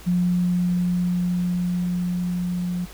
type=tone with level ramp; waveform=sine; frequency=178 Hz; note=F3; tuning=33 cents sharp; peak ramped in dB=-17 to -23 dBFS; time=0.06-2.86 s; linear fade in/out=20 ms; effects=added 50 Hz sine -43 dBFS peak until 2.93 s + pink hiss -44 dBFS RMS until 2.93 s